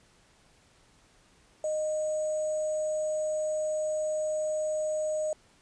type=tone with sample-and-hold; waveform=sine; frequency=617 Hz; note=D#5; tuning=15 cents flat; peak=-27 dBFS; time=1.64-5.33 s; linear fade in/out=2 ms; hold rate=7350 Hz; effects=pink hiss -62 dBFS RMS until 5.61 s + resampled to 22050 Hz